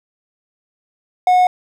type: tone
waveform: triangle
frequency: 729 Hz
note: F#5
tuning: 26 cents flat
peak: -7 dBFS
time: 1.27-1.47 s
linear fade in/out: 2 ms
effects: none